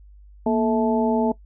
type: harmonic tone with a mistuned harmonic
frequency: 218 Hz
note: A3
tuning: 16 cents flat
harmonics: 1 / 2 / 3 / 4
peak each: -20 / -23 / -25 / -26 dBFS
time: 0.46-1.32 s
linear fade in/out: 5 ms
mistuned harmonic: 1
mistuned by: +130 cents
effects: noise-tail reverb RT60 0.1 s tail -20 dB re dry + added 50 Hz sine -44 dBFS peak until 1.45 s